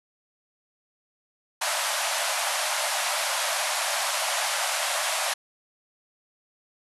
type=band-pass noise; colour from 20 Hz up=pink; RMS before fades=-27 dBFS; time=1.61-5.34 s; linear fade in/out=10 ms; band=570 to 12000 Hz; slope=96 dB/octave; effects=none